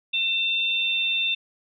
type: tone pair together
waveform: sine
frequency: 2690 / 3591 Hz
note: E7 / A7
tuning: +34 / +35 cents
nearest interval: perfect fourth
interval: 501 cents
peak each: -24 dBFS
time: 0.13-1.35 s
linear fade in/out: 10 ms
effects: none